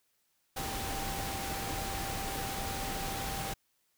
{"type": "tone in noise", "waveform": "sine", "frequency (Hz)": 784, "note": "G5", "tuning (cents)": 0, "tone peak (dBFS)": -40, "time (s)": [0.56, 3.54], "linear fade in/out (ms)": 10, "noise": "pink", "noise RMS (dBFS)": -37, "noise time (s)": [0.56, 3.54], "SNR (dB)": -6, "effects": ["white hiss -75 dBFS RMS until 3.97 s"]}